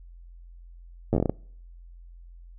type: slowing click train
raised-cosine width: 2 ms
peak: -10 dBFS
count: 9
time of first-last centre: 1.13-1.296 s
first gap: 9 ms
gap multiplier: 1.23
effects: noise-tail reverb RT60 0.6 s tail -26 dB re dry + added 43 Hz sine -44 dBFS peak until 2.58 s